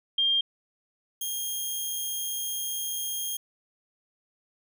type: tone pair in turn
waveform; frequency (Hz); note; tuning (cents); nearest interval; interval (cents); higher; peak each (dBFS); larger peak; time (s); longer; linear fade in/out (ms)
sine / 5% pulse; 3200 / 3233; G7 / G#7; +35 / -47; unison; 18; second; -21; neither; 0.18-0.41 / 1.21-3.37; second; 5
effects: none